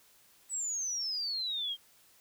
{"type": "exponential sweep", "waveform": "sine", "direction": "down", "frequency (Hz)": [8010, 3160], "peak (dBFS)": -32, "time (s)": [0.49, 1.77], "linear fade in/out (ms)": 50, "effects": ["white hiss -63 dBFS RMS until 2.2 s"]}